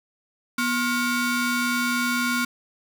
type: ring-modulated tone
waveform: 30% pulse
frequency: 830.6 Hz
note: G#5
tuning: in tune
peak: -16 dBFS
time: 0.58-2.45 s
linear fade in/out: 5 ms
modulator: 587 Hz
effects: none